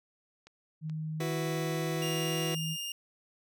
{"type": "click train", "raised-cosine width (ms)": 0.2, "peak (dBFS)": -35, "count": 5, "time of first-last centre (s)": [0.47, 2.179], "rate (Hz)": 2.34}
{"type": "tone with pitch glide", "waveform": "sine", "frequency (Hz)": [156.5, 159.33], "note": ["D#3", "D#3"], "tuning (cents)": [10, 41], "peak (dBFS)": -33, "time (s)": [0.81, 2.77], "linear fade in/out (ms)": 50, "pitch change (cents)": 31, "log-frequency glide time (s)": [1.5, 2.3]}
{"type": "chord", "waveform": "sawtooth", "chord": "E suspended second", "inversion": "none", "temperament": "just", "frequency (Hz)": [329.6, 370.8, 494.4], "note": ["E4", "F#4", "B4"], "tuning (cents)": [0, 4, 2], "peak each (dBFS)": -33, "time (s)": [1.2, 2.55], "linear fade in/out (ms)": 5}
{"type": "tone", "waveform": "sawtooth", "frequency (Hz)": 2820, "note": "F7", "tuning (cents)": 16, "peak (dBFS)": -32, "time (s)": [2.02, 2.92], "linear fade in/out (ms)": 2}
{"effects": []}